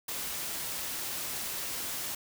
white noise, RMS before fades -36 dBFS, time 0.08-2.15 s, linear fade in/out 5 ms, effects none

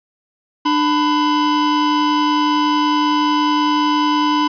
square tone pair together, 298.2 / 1000 Hz, D4 / B5, +27 / +21 cents, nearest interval octave + major sixth, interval 2094 cents, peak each -17 dBFS, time 0.65-4.48 s, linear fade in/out 10 ms, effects resampled to 11025 Hz + 8-bit

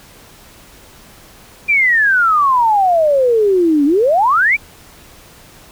sine exponential two-way sweep, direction down then up, 2417 to 277.2 to 2417 Hz, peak -9 dBFS, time 1.68-4.57 s, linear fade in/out 20 ms, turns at 3.85 s, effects pink hiss -42 dBFS RMS until 5.71 s

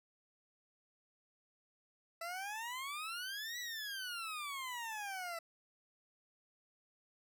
20% pulse exponential two-way sweep, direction up then down, 659.3 to 1975.5 to 659.3 Hz, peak -36 dBFS, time 2.21-5.39 s, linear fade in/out 5 ms, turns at 3.59 s, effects none

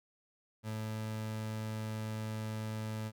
30% pulse tone, 109.1 Hz, A2, 14 cents flat, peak -34 dBFS, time 0.63-3.12 s, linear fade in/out 50 ms, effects none

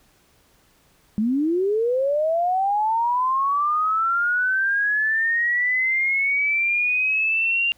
sine linear sweep, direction up, 203.4 to 2794 Hz, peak -18 dBFS, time 1.18-7.72 s, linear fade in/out 0 ms, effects pink hiss -59 dBFS RMS until 7.77 s

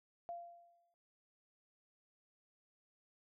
sine tone with exponential decay, 690 Hz, F5, 21 cents flat, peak -40 dBFS, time 0.29-0.94 s, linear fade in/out 0 ms, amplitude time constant 140 ms, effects none

